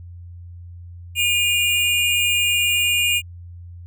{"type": "tone pair together", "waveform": "square", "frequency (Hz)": [2443, 2827], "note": ["D#7", "F7"], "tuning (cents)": [-32, 20], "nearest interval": "minor third", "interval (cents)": 252, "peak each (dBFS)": -20, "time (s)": [1.15, 3.22], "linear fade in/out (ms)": 50, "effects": ["added 87 Hz sine -35 dBFS peak until 3.86 s"]}